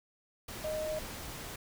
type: tone in noise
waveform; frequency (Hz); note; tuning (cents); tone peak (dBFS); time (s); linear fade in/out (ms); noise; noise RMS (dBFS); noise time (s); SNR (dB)
sine; 620; D#5; -6; -33; 0.64-0.99; 5; pink; -43; 0.48-1.56; +7
effects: none